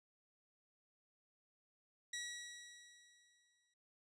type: tone with exponential decay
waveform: 15% pulse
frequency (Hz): 1922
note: B6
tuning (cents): -48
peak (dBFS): -35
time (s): 2.13-3.74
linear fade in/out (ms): 5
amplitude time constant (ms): 350
effects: resampled to 22050 Hz